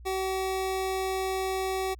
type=tone; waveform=25% pulse; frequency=380 Hz; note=F#4; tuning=46 cents sharp; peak=-24 dBFS; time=0.05-1.95 s; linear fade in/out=20 ms; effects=added 60 Hz sine -44 dBFS peak until 1.99 s